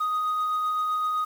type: tone with tremolo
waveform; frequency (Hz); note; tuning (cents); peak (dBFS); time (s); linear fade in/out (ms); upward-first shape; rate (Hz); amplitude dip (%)
sine; 1247; D#6; +3; -20; 0-1.25; 10; sine; 7.8; 25
effects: tanh soft clip ceiling -22 dBFS + 8-bit